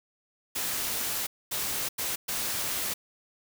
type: noise bursts at uneven times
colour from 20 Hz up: white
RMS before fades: -31 dBFS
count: 4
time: 0.55-1.27 / 1.51-1.89 / 1.98-2.16 / 2.28-2.94 s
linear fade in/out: 10 ms
effects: none